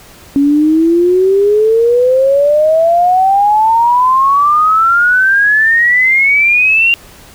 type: exponential sweep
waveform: sine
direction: up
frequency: 277.1 to 2794 Hz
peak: -6 dBFS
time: 0.36-6.94 s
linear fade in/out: 0 ms
effects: pink hiss -38 dBFS RMS until 7.34 s